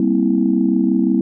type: chord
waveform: sine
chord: C dominant seventh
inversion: second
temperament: just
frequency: 196.22 / 235.5 / 261.6 / 327 Hz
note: G3 / Bb3 / C4 / E4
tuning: +2 / +18 / 0 / -14 cents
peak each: -18 dBFS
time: 0-1.21 s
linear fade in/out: 2 ms
effects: tanh soft clip ceiling -2 dBFS